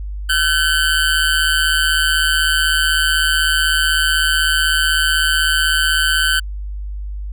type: tone with amplitude modulation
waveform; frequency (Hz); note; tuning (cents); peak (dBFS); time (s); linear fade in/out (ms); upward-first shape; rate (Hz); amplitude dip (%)
25% pulse; 1524; G6; -49; -7; 0.29-6.4; 10; sine; 156; 65
effects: added 50 Hz sine -23 dBFS peak until 7.32 s